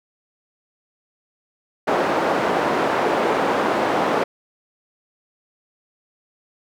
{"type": "band-pass noise", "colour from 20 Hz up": "white", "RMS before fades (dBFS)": -20, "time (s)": [1.87, 4.24], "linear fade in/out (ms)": 10, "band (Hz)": [280, 850], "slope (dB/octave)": 12, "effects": []}